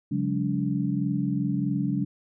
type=tone cluster; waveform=sine; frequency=138.2 / 180 / 203 / 286 Hz; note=C#3 / F#3 / G#3 / D4; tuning=-5 / -47 / -39 / -46 cents; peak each=-29 dBFS; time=0.11-2.05 s; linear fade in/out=10 ms; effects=none